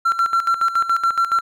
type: tone with tremolo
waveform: triangle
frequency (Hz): 1358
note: F6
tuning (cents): -49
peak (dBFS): -11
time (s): 0.05-1.41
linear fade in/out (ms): 10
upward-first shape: square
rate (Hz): 7.1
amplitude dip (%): 75
effects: tanh soft clip ceiling -7 dBFS